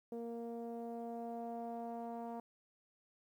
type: tone with low-pass filter sweep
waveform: sawtooth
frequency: 233.1 Hz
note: A#3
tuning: in tune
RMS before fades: -44 dBFS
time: 0.12-2.4 s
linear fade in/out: 2 ms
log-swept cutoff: 540 to 820 Hz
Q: 4
effects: 12-bit